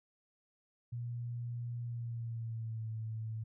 sine tone with pitch glide, 119.5 to 110.86 Hz, A#2 to A2, +43 to +13 cents, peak -37 dBFS, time 0.92-3.44 s, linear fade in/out 10 ms, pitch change -130 cents, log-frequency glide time 1.81-2.88 s, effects none

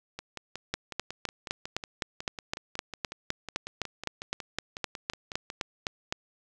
two click trains, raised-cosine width 0.2 ms, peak -12 / -20 dBFS, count 22 / 30, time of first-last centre 0.74-6.125 / 0.19-5.501 s, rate 3.9 / 5.46 Hz, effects none

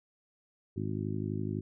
harmonic tone, 51.91 Hz, G#1, in tune, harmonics 2 / 3 / 4 / 5 / 6 / 7, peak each -36 / -38 / -39 / -40 / -41 / -41 dBFS, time 0.76-1.61 s, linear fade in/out 10 ms, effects none

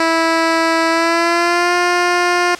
10% pulse tone with pitch glide, 327.8 to 353.4 Hz, E4 to F4, -10 to +21 cents, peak -4 dBFS, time 0-2.55 s, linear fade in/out 2 ms, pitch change +131 cents, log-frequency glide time 0.89-1.74 s, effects white hiss -33 dBFS RMS until 2.59 s + low-pass 6000 Hz 12 dB/octave

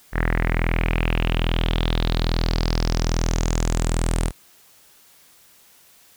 sawtooth tone with low-pass filter sweep, 41.2 Hz, E1, in tune, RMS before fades -21 dBFS, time 0.12-4.32 s, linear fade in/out 50 ms, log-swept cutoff 1800 to 9300 Hz, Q 4.9, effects white hiss -53 dBFS RMS until 6.16 s

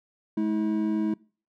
triangle tone pair together, 213 / 321.3 Hz, G#3 / E4, +44 / -44 cents, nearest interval perfect fifth, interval 712 cents, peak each -24 dBFS, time 0.37-1.14 s, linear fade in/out 5 ms, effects noise-tail reverb RT60 0.4 s tail -23 dB re dry

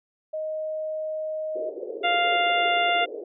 sine tone, 624 Hz, D#5, 5 cents sharp, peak -27 dBFS, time 0.33-1.7 s, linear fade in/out 10 ms
pink band-pass noise, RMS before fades -35 dBFS, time 1.55-3.24 s, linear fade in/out 5 ms, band 370 to 530 Hz, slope 48 dB/octave
harmonic tone, 698.5 Hz, F5, in tune, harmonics 1 / 2 / 3 / 4 / 5, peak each -22 / -28 / -27 / -28 / -31 dBFS, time 2.03-3.06 s, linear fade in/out 20 ms
effects none

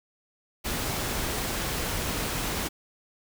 pink noise, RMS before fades -30 dBFS, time 0.64-2.69 s, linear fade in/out 20 ms, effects none

